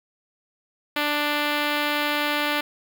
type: tone with notch filter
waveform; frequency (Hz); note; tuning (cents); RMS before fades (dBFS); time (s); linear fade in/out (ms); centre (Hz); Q
5% pulse; 294.7; D4; +6; -24; 0.96-2.61; 5; 8400; 0.94
effects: none